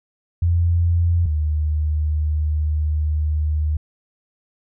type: tone pair in turn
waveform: sine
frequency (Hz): 85.5 / 76.32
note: F2 / D#2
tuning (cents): -36 / -33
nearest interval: major second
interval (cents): 197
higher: first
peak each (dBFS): -14 / -17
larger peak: first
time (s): 0.42-1.26 / 1.26-3.77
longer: second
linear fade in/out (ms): 5
effects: none